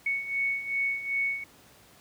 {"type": "beating tone pair", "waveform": "sine", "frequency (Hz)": [2217, 2219.6], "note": ["C#7", "C#7"], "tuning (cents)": [0, 2], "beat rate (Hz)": 2.6, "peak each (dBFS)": [-33, -28], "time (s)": [0.06, 1.44], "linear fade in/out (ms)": 5, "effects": ["pink hiss -56 dBFS RMS until 2 s", "high-pass 80 Hz 12 dB/octave"]}